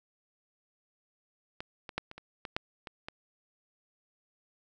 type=clicks; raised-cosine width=0.3 ms; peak=-22 / -25 / -15 / -28 / -29 / -22 / -14 / -25 / -23 dBFS; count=9; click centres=1.605 / 1.892 / 1.98 / 2.114 / 2.18 / 2.452 / 2.565 / 2.872 / 3.085 s; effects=none